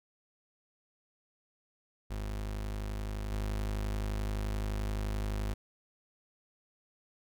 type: tone with level steps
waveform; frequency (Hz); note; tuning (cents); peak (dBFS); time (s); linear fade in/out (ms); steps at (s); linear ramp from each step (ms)
35% pulse; 51.6; G#1; -10; -33 / -30; 2.1-5.54; 10; 3.32; 2
effects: none